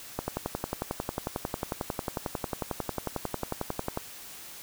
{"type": "click train", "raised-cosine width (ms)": 1, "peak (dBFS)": -15, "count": 43, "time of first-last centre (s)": [0.19, 3.974], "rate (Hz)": 11.1, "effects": ["white hiss -45 dBFS RMS until 4.62 s"]}